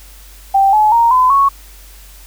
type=tone with pitch steps; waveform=sine; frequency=783 / 853.9 / 931.1 / 1015.4 / 1107.3 Hz; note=G5 / G#5 / A#5 / B5 / C#6; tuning=-2 / +48 / -2 / +48 / -2 cents; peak=-7 dBFS; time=0.54-1.49 s; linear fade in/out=10 ms; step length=190 ms; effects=added 48 Hz sine -37 dBFS peak until 2.26 s + white hiss -42 dBFS RMS until 2.26 s